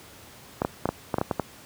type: clicks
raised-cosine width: 1 ms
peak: -9 dBFS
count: 9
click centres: 0.619 / 0.649 / 0.856 / 0.89 / 1.142 / 1.184 / 1.214 / 1.312 / 1.397 s
effects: pink hiss -48 dBFS RMS until 1.65 s + high-pass 80 Hz 12 dB/octave